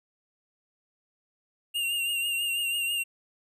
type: tone with vibrato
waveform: square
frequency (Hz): 2794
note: F7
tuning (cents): 0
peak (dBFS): -27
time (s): 1.74-3.04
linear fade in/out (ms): 20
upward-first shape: triangle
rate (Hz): 6.1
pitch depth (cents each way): 45
effects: none